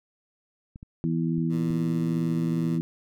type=clicks; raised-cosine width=5 ms; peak=-29 dBFS; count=4; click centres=0.759 / 0.829 / 1.382 / 1.705 s
type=harmonic tone; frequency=82.41 Hz; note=E2; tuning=in tune; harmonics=2 / 3 / 4; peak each=-25 / -29 / -31 dBFS; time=1.04-2.81 s; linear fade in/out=0 ms
type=tone; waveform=15% pulse; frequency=116.4 Hz; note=A#2; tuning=2 cents flat; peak=-32 dBFS; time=1.49-2.8 s; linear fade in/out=50 ms
effects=none